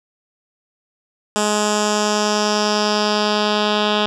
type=tone with low-pass filter sweep; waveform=10% pulse; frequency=210 Hz; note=G#3; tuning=19 cents sharp; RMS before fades=-18 dBFS; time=1.36-4.06 s; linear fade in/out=0 ms; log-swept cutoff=7900 to 3700 Hz; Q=3.2; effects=none